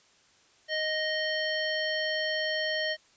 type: harmonic tone with a mistuned harmonic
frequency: 622.3 Hz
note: D#5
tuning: in tune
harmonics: 1 / 3 / 5 / 7 / 9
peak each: -32 / -31 / -35 / -37 / -42 dBFS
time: 0.68-2.97 s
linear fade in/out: 50 ms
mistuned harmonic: 9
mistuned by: -41 cents
effects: white hiss -62 dBFS RMS until 3.16 s + resampled to 16000 Hz